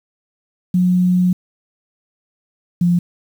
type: tone pair in turn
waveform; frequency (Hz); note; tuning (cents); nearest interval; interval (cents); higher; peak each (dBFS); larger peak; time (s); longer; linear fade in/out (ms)
sine; 180.8 / 174.57; F#3 / F3; -40 / 0; minor second; 60; first; -11; neither; 0.74-1.33 / 2.81-2.99; first; 5
effects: 7-bit